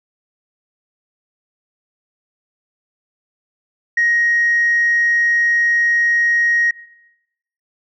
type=tone; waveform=sine; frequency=1880 Hz; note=A#6; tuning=14 cents sharp; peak=-11 dBFS; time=3.97-6.71 s; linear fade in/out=5 ms; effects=noise-tail reverb RT60 0.9 s tail -22 dB re dry + tanh soft clip ceiling -8 dBFS